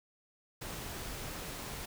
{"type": "noise", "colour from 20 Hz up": "pink", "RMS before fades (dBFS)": -42, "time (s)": [0.61, 1.86], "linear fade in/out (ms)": 10, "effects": []}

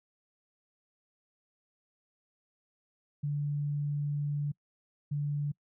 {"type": "tone bursts at uneven times", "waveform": "sine", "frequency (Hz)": 145.5, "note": "D3", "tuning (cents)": -16, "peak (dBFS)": -29, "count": 2, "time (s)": [[3.23, 4.52], [5.11, 5.52]], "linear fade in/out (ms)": 10, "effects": ["noise-tail reverb RT60 0.1 s tail -26 dB re dry"]}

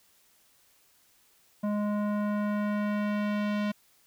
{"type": "tone with low-pass filter sweep", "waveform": "square", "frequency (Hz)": 207.7, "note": "G#3", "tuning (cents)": 0, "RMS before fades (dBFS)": -29, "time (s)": [1.63, 3.72], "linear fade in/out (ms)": 10, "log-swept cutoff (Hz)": [930, 3300], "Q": 1.1, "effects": ["white hiss -64 dBFS RMS until 4.06 s"]}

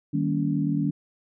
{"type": "chord", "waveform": "sine", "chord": "Eb dominant seventh", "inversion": "none", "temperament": "equal with one note detuned", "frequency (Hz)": [155.56, 196, 233.1, 283], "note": ["Eb3", "G3", "Bb3", "Db4"], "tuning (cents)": [0, 0, 0, 36], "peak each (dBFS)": [-26, -29, -31, -26], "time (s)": [0.13, 0.91], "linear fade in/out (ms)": 10, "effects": []}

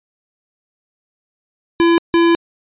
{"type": "tone pair in turn", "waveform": "square", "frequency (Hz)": [337.2, 337.2], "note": ["E4", "E4"], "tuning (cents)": [39, 39], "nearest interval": "unison", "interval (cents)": 0, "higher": "neither", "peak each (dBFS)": -10, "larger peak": "neither", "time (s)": [[1.8, 1.98], [2.14, 2.35]], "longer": "second", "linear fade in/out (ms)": 0, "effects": ["resampled to 8000 Hz"]}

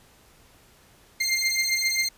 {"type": "beating tone pair", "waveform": "20% pulse", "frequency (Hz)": [2100, 2107.5], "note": ["C7", "C7"], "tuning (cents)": [6, 12], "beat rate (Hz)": 7.5, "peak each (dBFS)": -20, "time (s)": [1.2, 2.09], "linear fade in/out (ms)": 10, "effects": ["pink hiss -56 dBFS RMS until 2.17 s", "resampled to 32000 Hz"]}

